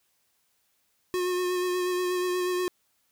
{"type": "tone with vibrato", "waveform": "square", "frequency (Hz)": 361.4, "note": "F#4", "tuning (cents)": -41, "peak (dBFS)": -26, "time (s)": [1.14, 2.68], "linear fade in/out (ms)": 0, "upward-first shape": "sine", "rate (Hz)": 8.3, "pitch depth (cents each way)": 20, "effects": ["white hiss -71 dBFS RMS until 3.11 s"]}